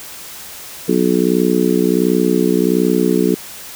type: harmonic tone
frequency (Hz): 61.4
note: B1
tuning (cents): -9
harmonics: 3 / 4 / 5 / 6 / 7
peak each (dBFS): -18 / -18 / -18 / -18 / -18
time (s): 0.88-3.35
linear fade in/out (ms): 10
effects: white hiss -33 dBFS RMS until 3.75 s